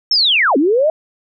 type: linear two-way sweep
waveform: sine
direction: down then up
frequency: 5470 to 254.6 to 650 Hz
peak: -10 dBFS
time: 0.11-0.9 s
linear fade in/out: 2 ms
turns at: 0.57 s
effects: none